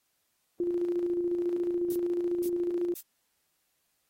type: tone with tremolo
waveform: sine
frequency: 349.2 Hz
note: F4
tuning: in tune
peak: -25 dBFS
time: 0.6-2.94 s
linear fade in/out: 2 ms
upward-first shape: square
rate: 14 Hz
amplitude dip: 35%
type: noise bursts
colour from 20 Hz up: violet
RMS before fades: -40 dBFS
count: 3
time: 1.9-3.008 s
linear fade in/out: 2 ms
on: 56 ms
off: 470 ms
effects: white hiss -75 dBFS RMS until 4.09 s + AAC 48 kbps